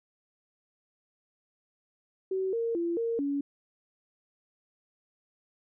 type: tone with pitch steps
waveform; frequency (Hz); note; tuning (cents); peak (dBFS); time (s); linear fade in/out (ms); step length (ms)
sine; 379.4 / 461.6 / 340.3 / 461.6 / 282.6; F#4 / A#4 / F4 / A#4 / C#4; +43 / -17 / -45 / -17 / +34; -27; 2.31-3.41; 5; 220
effects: none